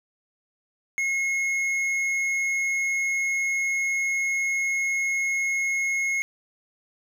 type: tone with hard clipping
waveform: sine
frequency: 2166 Hz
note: C#7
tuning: 41 cents flat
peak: -24 dBFS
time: 0.98-6.22 s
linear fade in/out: 0 ms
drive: 6 dB
effects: none